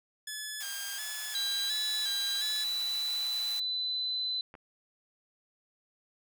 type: tone with vibrato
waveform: 10% pulse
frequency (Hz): 1661.2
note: G#6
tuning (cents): 0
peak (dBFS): -28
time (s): 0.27-2.64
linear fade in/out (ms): 5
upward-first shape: square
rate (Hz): 1.4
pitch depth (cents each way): 57
type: high-pass noise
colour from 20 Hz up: white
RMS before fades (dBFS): -43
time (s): 0.6-3.6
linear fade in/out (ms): 5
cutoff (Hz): 640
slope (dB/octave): 96
type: tone with pitch glide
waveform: sine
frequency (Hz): 3947 to 4023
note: B7 to B7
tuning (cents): -2 to +31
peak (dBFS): -30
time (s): 1.35-4.41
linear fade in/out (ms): 2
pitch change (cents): +33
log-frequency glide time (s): 2.38-4.16
type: clicks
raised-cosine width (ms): 0.5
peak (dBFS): -34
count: 2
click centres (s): 4.541 / 4.552
effects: none